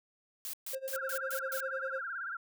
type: noise bursts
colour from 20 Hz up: blue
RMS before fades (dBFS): -40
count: 6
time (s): 0.45-1.604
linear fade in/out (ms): 0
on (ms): 84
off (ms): 130
type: tone with tremolo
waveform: triangle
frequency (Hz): 531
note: C5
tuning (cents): +25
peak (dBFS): -32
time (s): 0.73-2.01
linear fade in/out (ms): 5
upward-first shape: sine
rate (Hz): 10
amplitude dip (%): 90
type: tone with vibrato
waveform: sine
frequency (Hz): 1480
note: F#6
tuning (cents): 0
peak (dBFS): -36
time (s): 0.93-2.37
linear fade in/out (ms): 5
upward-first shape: sine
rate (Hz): 18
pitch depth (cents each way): 160
effects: none